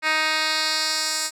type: tone with band-pass filter sweep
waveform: 10% pulse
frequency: 312.4 Hz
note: D#4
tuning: 7 cents sharp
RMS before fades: -23 dBFS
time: 0.02-1.31 s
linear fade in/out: 50 ms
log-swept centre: 2500 to 7200 Hz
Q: 1.6
effects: none